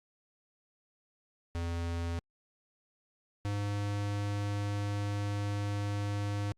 square tone pair in turn, 84.8 / 102.09 Hz, E2 / G#2, +50 / -29 cents, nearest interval minor third, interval 321 cents, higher second, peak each -33 / -32 dBFS, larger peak second, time 1.55-2.19 / 3.45-6.52 s, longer second, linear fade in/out 0 ms, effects low-pass 8000 Hz 12 dB/octave + Opus 48 kbps

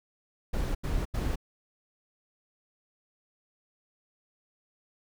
brown noise bursts, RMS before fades -29 dBFS, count 3, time 0.53-1.358 s, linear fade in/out 10 ms, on 220 ms, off 84 ms, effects none

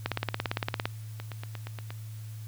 two click trains, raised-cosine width 0.3 ms, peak -12 / -23 dBFS, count 15 / 7, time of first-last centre 0.06-0.855 / 1.2-1.905 s, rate 17.6 / 8.51 Hz, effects added 109 Hz sine -38 dBFS peak until 2.47 s + white hiss -55 dBFS RMS until 2.47 s

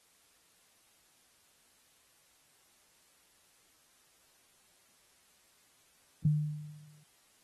sine tone with exponential decay, 150.6 Hz, D3, 44 cents sharp, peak -22 dBFS, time 6.25-7.04 s, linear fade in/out 5 ms, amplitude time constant 170 ms, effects white hiss -67 dBFS RMS until 7.43 s + AAC 32 kbps

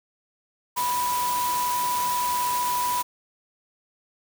sine tone in noise, 984 Hz, B5, 7 cents flat, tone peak -23 dBFS, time 0.76-3.03 s, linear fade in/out 20 ms, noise white, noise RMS -31 dBFS, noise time 0.76-3.03 s, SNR +5 dB, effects none

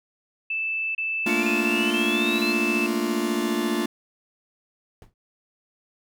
sine tone bursts, 2637 Hz, E7, in tune, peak -24 dBFS, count 5, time 0.5-2.866 s, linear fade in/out 5 ms, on 450 ms, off 29 ms
45% pulse chord, Bb major seventh, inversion third, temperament just, 218.5 / 233.1 / 291.4 / 349.6 Hz, A3 / Bb3 / D4 / F4, -12 / 0 / -13 / +2 cents, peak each -29 / -28 / -29 / -27 dBFS, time 1.26-3.86 s, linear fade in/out 5 ms
triangle exponential sweep, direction up, 2200 to 4228 Hz, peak -29 dBFS, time 1.28-2.53 s, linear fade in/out 10 ms
brown noise with exponential decay, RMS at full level -39 dBFS, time 5.02-5.14 s, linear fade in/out 1 ms, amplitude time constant 26 ms
effects none

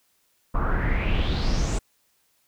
brown noise with low-pass filter sweep, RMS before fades -23 dBFS, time 0.54-1.79 s, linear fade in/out 10 ms, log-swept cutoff 1100 to 7900 Hz, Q 5.3, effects white hiss -67 dBFS RMS until 2.47 s

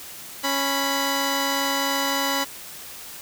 10% pulse tone pair together, 276.1 / 987.8 Hz, C#4 / B5, -7 / 0 cents, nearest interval octave + minor seventh, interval 2207 cents, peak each -16 dBFS, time 0.43-2.45 s, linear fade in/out 20 ms, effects white hiss -39 dBFS RMS until 3.21 s

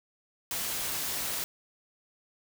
white noise, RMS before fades -33 dBFS, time 0.51-1.44 s, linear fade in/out 0 ms, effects none

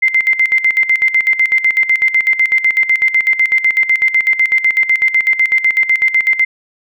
sine tone with tremolo, 2083 Hz, C7, 8 cents flat, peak -7 dBFS, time 0.02-6.45 s, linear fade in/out 10 ms, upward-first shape square, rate 8 Hz, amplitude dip 75%, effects none

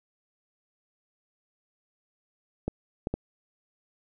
clicks, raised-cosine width 2 ms, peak -15 dBFS, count 3, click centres 2.68 / 3.071 / 3.14 s, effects none

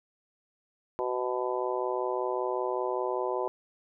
harmonic tone, 125.2 Hz, B2, 24 cents sharp, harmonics 3 / 4 / 5 / 6 / 7 / 8, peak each -32 / -34 / -35 / -41 / -36 / -36 dBFS, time 0.99-3.48 s, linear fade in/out 0 ms, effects none

